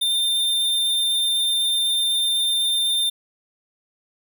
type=tone; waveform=square; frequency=3604 Hz; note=A7; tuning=41 cents sharp; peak=-19 dBFS; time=0.01-3.1 s; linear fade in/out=10 ms; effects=10-bit